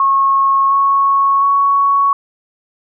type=tone with pitch steps; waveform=sine; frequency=1092 / 1103.4 / 1114.9 Hz; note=C#6 / C#6 / C#6; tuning=-26 / -8 / +10 cents; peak=-9 dBFS; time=0-2.13 s; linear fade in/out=2 ms; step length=710 ms; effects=none